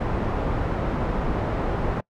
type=low-pass noise; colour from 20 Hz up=pink; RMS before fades=-25 dBFS; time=0-2.01 s; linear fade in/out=10 ms; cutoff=1100 Hz; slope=12 dB/octave; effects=noise-tail reverb RT60 0.1 s tail -24 dB re dry